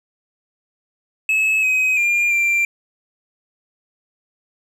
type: tone with pitch steps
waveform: triangle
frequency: 2587 / 2527 / 2401 / 2366 Hz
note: E7 / D#7 / D7 / D7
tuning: -33 / +26 / +38 / +12 cents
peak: -13 dBFS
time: 1.29-2.65 s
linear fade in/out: 2 ms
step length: 340 ms
effects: none